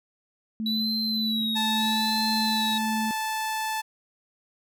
sine tone with tremolo, 220 Hz, A3, in tune, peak -26 dBFS, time 0.6-3.11 s, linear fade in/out 0 ms, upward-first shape sine, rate 1.8 Hz, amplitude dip 25%
triangle tone with vibrato, 3923 Hz, B7, 12 cents flat, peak -25 dBFS, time 0.66-2.78 s, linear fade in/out 2 ms, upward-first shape sine, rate 0.77 Hz, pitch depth 79 cents each way
sawtooth tone, 875 Hz, A5, 10 cents flat, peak -23 dBFS, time 1.55-3.82 s, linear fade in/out 20 ms
effects none

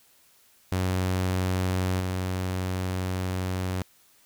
sawtooth tone with level steps, 92.5 Hz, F#2, in tune, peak -20 / -23 dBFS, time 0.72-3.82 s, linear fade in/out 0 ms, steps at 2 s, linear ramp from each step 2 ms, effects white hiss -60 dBFS RMS until 4.25 s

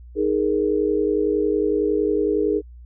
sine chord, D# suspended fourth, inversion none, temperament equal, 311.1 / 415.3 / 466.2 Hz, D#4 / G#4 / A#4, 0 / 0 / 0 cents, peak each -23 / -20 / -24 dBFS, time 0.15-2.62 s, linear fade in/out 50 ms, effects added 60 Hz sine -39 dBFS peak until 2.85 s

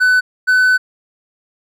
triangle tone pair in turn, 1500 / 1506.3 Hz, F#6 / F#6, +23 / +31 cents, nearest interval unison, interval 8 cents, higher second, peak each -7 dBFS, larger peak neither, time 0-0.21 / 0.47-0.78 s, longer second, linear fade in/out 20 ms, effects none

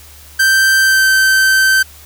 45% pulse tone with pitch glide, 1563 to 1548.6 Hz, G6 to G6, -6 to -22 cents, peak -8 dBFS, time 0.39-1.83 s, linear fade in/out 10 ms, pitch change -16 cents, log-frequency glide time 0.8-1.07 s, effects added 74 Hz sine -40 dBFS peak until 2.05 s + white hiss -40 dBFS RMS until 2.05 s

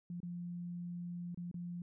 sine tone with dropouts, 174.61 Hz, F3, in tune, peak -40 dBFS, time 0.1-1.82 s, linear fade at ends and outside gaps 2 ms, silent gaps 0.203-0.23 / 1.346-1.374 / 1.514-1.542 s, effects none

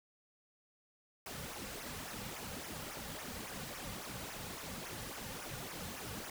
pink noise with flanger, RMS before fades -45 dBFS, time 1.26-6.3 s, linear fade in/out 2 ms, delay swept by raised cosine 0.23 to 3.13 ms, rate 3.6 Hz, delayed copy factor -0.75, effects none

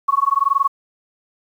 sine tone with amplitude modulation, 1108.7 Hz, C#6, in tune, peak -10 dBFS, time 0.08-0.68 s, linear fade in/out 10 ms, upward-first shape sine, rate 21.1 Hz, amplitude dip 100%, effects 8-bit

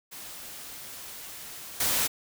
white noise with level steps, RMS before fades -42 / -26 dBFS, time 0.11-2.08 s, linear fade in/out 20 ms, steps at 1.8 s, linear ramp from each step 5 ms, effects none

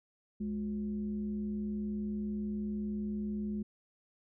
sine tone with frequency modulation, 210 Hz, G#3, 19 cents sharp, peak -33 dBFS, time 0.4-3.63 s, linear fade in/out 10 ms, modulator 149 Hz, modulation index 0.44, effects none

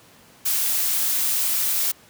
blue noise, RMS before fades -22 dBFS, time 0.45-1.92 s, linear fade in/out 10 ms, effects pink hiss -51 dBFS RMS until 2.09 s + high-pass 100 Hz 12 dB/octave

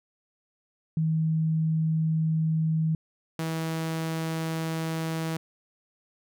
sine / sawtooth tone pair in turn, 159.4 / 161.81 Hz, D#3 / E3, +42 / -32 cents, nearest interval unison, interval 26 cents, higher second, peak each -22 / -24 dBFS, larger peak first, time 0.97-2.95 / 3.39-5.37 s, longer neither, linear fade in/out 2 ms, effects none

